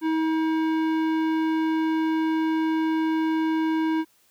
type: tone with tanh clipping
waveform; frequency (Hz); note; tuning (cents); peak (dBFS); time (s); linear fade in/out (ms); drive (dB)
sine; 319; D#4; +43; -23; 0.01-4.05; 50; 16
effects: white hiss -62 dBFS RMS until 4.3 s